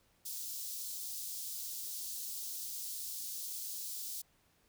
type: high-pass noise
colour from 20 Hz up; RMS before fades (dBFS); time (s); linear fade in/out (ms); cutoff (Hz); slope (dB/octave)
white; -42; 0.25-4.22; 10; 4200; 24
effects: pink hiss -71 dBFS RMS until 4.68 s